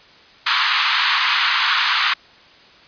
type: band-pass noise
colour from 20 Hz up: pink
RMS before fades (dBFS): -18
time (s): 0.46-2.14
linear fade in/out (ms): 10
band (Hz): 1000 to 4600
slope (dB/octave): 48
effects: white hiss -47 dBFS RMS until 2.87 s + resampled to 11025 Hz